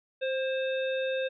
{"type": "harmonic tone with a mistuned harmonic", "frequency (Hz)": 525, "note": "C5", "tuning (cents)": 6, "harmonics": [1, 3, 5, 7], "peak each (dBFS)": [-28, -38, -39, -41], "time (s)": [0.21, 1.29], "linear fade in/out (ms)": 20, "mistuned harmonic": 3, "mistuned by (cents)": 29, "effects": []}